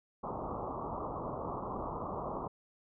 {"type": "low-pass noise", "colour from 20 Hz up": "white", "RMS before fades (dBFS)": -39, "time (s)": [0.23, 2.48], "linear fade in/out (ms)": 10, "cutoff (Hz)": 1200, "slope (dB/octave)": 96, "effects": []}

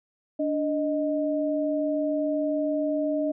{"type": "tone pair together", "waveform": "sine", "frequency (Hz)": [292.2, 620.6], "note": ["D4", "D#5"], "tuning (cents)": [-9, -5], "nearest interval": "octave + minor second", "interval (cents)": 1304, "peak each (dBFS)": -26, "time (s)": [0.39, 3.32], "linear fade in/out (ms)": 10, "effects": []}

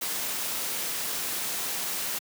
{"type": "noise", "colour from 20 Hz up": "white", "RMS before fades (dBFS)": -31, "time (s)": [0.01, 2.19], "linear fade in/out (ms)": 10, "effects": ["high-pass 150 Hz 12 dB/octave"]}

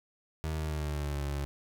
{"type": "tone with pitch glide", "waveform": "30% pulse", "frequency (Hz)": [78.6, 70.84], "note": ["D#2", "C#2"], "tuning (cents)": [18, 38], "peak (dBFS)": -29, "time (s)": [0.44, 1.45], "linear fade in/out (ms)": 0, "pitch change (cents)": -180, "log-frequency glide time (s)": [0.54, 1.22], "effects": []}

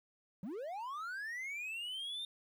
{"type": "linear sweep", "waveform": "triangle", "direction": "up", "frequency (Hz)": [164.81, 3659], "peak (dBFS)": -38, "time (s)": [0.43, 2.25], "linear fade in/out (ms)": 2, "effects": ["12-bit"]}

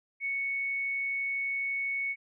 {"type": "tone", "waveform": "sine", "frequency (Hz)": 2217, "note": "C#7", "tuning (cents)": 0, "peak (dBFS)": -29, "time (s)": [0.2, 2.16], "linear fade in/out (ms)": 50, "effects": []}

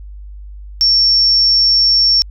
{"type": "tone", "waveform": "sine", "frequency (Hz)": 5460, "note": "F8", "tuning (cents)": -40, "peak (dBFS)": -8, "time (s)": [0.81, 2.22], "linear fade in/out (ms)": 0, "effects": ["added 50 Hz sine -29 dBFS peak until 2.3 s"]}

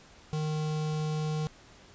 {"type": "tone with notch filter", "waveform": "square", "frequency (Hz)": 154, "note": "D#3", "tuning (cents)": -17, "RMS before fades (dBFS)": -31, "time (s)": [0.33, 1.47], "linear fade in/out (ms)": 0, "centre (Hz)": 1800, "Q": 1.5, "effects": ["pink hiss -55 dBFS RMS until 1.94 s", "resampled to 16000 Hz"]}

